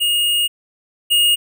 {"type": "tone pair in turn", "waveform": "square", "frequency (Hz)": [2856, 2856], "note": ["F7", "F7"], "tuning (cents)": [38, 38], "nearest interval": "unison", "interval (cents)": 0, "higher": "neither", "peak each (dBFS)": [-15, -12], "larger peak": "second", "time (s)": [[0, 0.48], [1.1, 1.36]], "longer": "first", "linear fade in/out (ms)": 20, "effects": []}